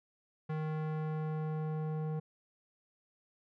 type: tone with low-pass filter sweep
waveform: square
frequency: 155.56 Hz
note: D#3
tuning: in tune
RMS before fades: -36 dBFS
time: 0.49-2.2 s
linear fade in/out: 10 ms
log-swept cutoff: 1700 to 750 Hz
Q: 0.8
effects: none